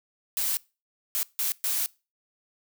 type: noise bursts at uneven times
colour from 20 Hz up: blue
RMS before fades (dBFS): -27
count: 4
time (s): 0.37-0.57 / 1.15-1.23 / 1.39-1.52 / 1.64-1.86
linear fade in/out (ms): 0
effects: noise-tail reverb RT60 0.3 s tail -23 dB re dry